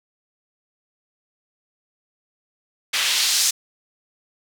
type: noise with band-pass filter sweep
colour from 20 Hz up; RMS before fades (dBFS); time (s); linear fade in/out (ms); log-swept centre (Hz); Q
white; -20; 2.93-3.51; 10; 2500 to 6100; 1.3
effects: none